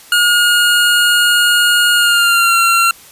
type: tone with pitch glide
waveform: 25% pulse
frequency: 1431 to 1368.7 Hz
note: F6 to F6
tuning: +42 to -35 cents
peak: -5 dBFS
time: 0.12-2.91 s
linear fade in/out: 2 ms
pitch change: -77 cents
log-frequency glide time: 1.94-2.57 s
effects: white hiss -40 dBFS RMS until 3.11 s + resampled to 32000 Hz